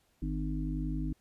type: harmonic tone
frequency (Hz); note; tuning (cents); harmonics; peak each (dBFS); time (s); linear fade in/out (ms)
51; G#1; -31; 1 / 3 / 5 / 6; -34 / -37 / -38 / -39; 0.22-1.13; 5
effects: pink hiss -71 dBFS RMS until 1.2 s + resampled to 32000 Hz